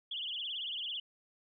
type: tone with vibrato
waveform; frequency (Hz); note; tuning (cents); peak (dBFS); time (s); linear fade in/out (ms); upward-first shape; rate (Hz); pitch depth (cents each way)
sine; 3134; G7; -1; -36; 0.11-1; 5; triangle; 18; 210
effects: none